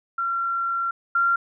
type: tone pair in turn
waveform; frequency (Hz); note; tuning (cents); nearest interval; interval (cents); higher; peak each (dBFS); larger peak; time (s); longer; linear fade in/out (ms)
sine; 1368 / 1379.9; F6 / F6; -36 / -21; unison; 15; second; -22 / -17; second; 0.18-0.91 / 1.15-1.36; first; 5
effects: none